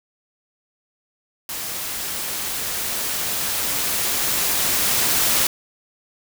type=noise with level ramp; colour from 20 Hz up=white; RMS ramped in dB=-29 to -18 dBFS; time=1.49-5.47 s; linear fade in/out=2 ms; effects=none